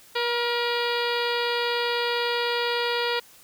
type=harmonic tone with a mistuned harmonic; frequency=478 Hz; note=A#4; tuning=43 cents sharp; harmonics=1 / 2 / 3 / 4 / 5 / 6 / 7 / 8 / 9 / 10; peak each=-27 / -30 / -32 / -33 / -34 / -35 / -35 / -36 / -37 / -37 dBFS; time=0.15-3.2 s; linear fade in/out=10 ms; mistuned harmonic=3; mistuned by=-28 cents; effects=white hiss -52 dBFS RMS until 3.43 s